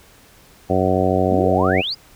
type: harmonic tone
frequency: 93.2 Hz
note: F#2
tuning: 13 cents sharp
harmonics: 1 / 2 / 3 / 4 / 5 / 6 / 7 / 8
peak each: -23 / -23 / -23 / -23 / -23 / -23 / -23 / -23 dBFS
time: 0.69-1.82 s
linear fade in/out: 20 ms
type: exponential sweep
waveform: sine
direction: up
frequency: 200 to 5110 Hz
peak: -21 dBFS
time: 1.3-1.95 s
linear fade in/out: 20 ms
effects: pink hiss -49 dBFS RMS until 2.15 s